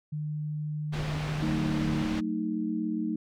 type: tone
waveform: sine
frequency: 151.1 Hz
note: D3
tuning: 50 cents sharp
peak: -30 dBFS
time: 0.12-2.04 s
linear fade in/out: 10 ms
type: low-pass noise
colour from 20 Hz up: pink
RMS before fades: -36 dBFS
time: 0.92-2.21 s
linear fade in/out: 20 ms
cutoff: 3700 Hz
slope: 12 dB/octave
type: chord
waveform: sine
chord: D# diminished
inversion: first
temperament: just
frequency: 186.68 / 224 / 311.1 Hz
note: F#3 / A3 / D#4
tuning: +16 / +31 / 0 cents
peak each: -35 / -31 / -31 dBFS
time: 1.42-3.16 s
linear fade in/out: 5 ms
effects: none